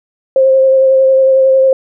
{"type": "tone with vibrato", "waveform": "sine", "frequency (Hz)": 530, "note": "C5", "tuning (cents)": 22, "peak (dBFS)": -5, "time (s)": [0.36, 1.73], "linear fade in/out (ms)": 2, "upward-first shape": "sine", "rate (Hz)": 11, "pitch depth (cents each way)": 15, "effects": []}